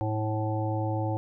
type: harmonic tone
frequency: 108.5 Hz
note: A2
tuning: 24 cents flat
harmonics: 1 / 3 / 5 / 7 / 8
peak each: -28 / -33 / -35 / -36 / -37 dBFS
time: 0.01-1.17 s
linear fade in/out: 0 ms
effects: none